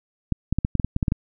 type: clicks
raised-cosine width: 5 ms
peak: -8 dBFS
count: 11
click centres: 0.323 / 0.526 / 0.586 / 0.649 / 0.753 / 0.798 / 0.846 / 0.964 / 1.028 / 1.082 / 1.121 s
effects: none